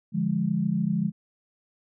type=chord; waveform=sine; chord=D diminished; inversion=none; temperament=equal; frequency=146.83 / 174.61 / 207.7 Hz; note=D3 / F3 / Ab3; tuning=0 / 0 / 0 cents; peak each=-30 / -26 / -26 dBFS; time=0.12-1.12 s; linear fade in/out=50 ms; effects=none